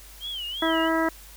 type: tone with vibrato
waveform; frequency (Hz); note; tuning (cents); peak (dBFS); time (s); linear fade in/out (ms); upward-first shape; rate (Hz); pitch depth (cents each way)
sine; 3095; G7; -23; -30; 0.2-0.9; 50; sine; 2.9; 150
type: harmonic tone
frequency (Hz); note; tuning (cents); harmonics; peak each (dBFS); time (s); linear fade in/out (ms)
324.8; E4; -26; 1 / 2 / 3 / 4 / 5 / 6; -24 / -27 / -29 / -30 / -31 / -32; 0.62-1.09; 5
effects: added 50 Hz sine -47 dBFS peak until 1.36 s + white hiss -48 dBFS RMS until 1.36 s